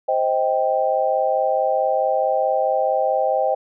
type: chord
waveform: sine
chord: C minor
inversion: none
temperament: just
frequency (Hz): 523.3 / 627.9 / 784.9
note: C5 / Eb5 / G5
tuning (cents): 0 / +16 / +2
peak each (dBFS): -21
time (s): 0.08-3.55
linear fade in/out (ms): 10
effects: none